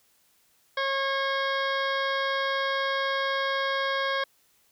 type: harmonic tone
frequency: 544 Hz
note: C#5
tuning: 33 cents flat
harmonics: 1 / 2 / 3 / 4 / 6 / 7 / 8 / 9 / 10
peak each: -30 / -30 / -30 / -36 / -35 / -41 / -46 / -44 / -48 dBFS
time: 0.77-4.24 s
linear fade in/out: 5 ms
effects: white hiss -65 dBFS RMS until 4.71 s